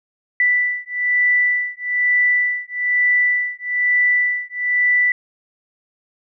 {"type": "beating tone pair", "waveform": "sine", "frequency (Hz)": [1975.5, 1976.6], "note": ["B6", "B6"], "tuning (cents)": [0, 1], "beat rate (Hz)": 1.1, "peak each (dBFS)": -18, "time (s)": [0.4, 5.12], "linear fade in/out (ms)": 2, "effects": []}